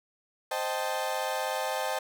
35% pulse chord, A half-diminished seventh, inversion first, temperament equal, 523.3 / 622.3 / 784 / 880 Hz, C5 / Eb5 / G5 / A5, 0 / 0 / 0 / 0 cents, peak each -33 dBFS, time 0.51-1.99 s, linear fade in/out 5 ms, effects none

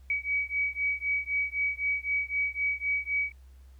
sine beating tone pair, 2269 / 2272.9 Hz, C#7 / C#7, +40 / +43 cents, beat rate 3.9 Hz, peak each -30 dBFS, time 0.1-3.32 s, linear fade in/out 2 ms, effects added 65 Hz sine -49 dBFS peak until 3.79 s + pink hiss -68 dBFS RMS until 3.79 s

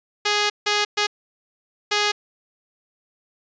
5% pulse tone bursts at uneven times, 415.3 Hz, G#4, in tune, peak -7 dBFS, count 4, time 0.25-0.5 / 0.66-0.85 / 0.97-1.07 / 1.91-2.12 s, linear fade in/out 10 ms, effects resampled to 16000 Hz

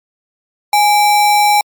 sine tone with sample-and-hold, 830.6 Hz, G#5, in tune, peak -7 dBFS, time 0.73-1.61 s, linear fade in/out 2 ms, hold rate 3150 Hz, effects MP3 96 kbps

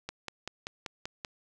click train, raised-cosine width 0.2 ms, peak -19 dBFS, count 7, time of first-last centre 0.09-1.248 s, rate 5.18 Hz, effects 9-bit

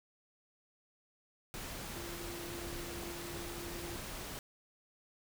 sine tone in noise, 344.2 Hz, F4, 25 cents flat, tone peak -46 dBFS, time 1.96-3.96 s, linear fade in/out 0 ms, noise pink, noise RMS -44 dBFS, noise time 1.54-4.39 s, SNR -5 dB, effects none

